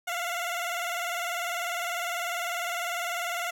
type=tone with vibrato; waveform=15% pulse; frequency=698.5 Hz; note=F5; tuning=in tune; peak=-23 dBFS; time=0.07-3.51 s; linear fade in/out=10 ms; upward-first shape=square; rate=20 Hz; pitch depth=53 cents each way; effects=none